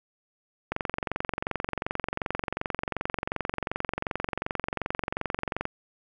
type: click train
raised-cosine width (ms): 0.5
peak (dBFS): -13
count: 113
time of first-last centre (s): 0.72-5.654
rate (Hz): 22.7
effects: none

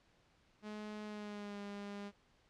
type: tone with pitch glide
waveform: sawtooth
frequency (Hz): 211.6 to 202.6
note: G#3 to G#3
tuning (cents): +33 to -43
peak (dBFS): -40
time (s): 0.62-2.12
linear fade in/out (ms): 50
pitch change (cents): -76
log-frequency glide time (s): 1.05-1.6
effects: pink hiss -71 dBFS RMS until 2.49 s + low-pass 5000 Hz 12 dB/octave

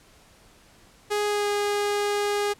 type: tone with pitch glide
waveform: sawtooth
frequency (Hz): 415.3 to 410.5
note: G#4 to G#4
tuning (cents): 0 to -20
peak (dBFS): -19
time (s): 1.1-2.54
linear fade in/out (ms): 20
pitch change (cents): -20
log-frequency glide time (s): 1.26-1.48
effects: pink hiss -55 dBFS RMS until 2.59 s + low-pass 11000 Hz 12 dB/octave

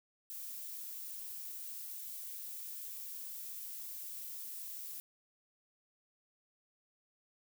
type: noise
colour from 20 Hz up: violet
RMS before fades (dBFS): -45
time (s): 0.3-5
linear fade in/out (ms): 0
effects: none

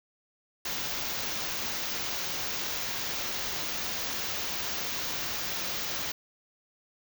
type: band-stop noise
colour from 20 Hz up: white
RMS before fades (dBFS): -33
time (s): 0.65-6.12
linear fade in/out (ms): 5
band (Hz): 6900 to 15000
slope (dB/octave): 96
effects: none

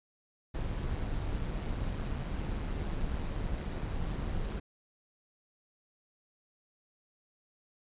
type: noise with amplitude modulation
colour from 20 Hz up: brown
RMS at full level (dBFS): -32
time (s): 0.54-4.6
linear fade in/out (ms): 10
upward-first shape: sine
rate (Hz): 151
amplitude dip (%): 50
effects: resampled to 8000 Hz

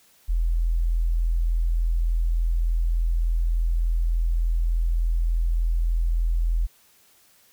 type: tone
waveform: sine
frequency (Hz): 41.71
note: E1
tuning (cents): +21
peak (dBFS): -19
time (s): 0.28-6.67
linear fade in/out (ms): 20
effects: white hiss -58 dBFS RMS until 7.52 s

